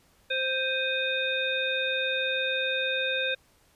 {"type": "harmonic tone with a mistuned harmonic", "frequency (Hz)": 523.3, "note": "C5", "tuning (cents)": 0, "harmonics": [1, 3, 5, 7], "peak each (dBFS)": [-31, -31, -31, -31], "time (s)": [0.3, 3.35], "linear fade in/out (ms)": 10, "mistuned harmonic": 5, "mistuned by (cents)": -80, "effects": ["pink hiss -63 dBFS RMS until 3.75 s", "resampled to 32000 Hz"]}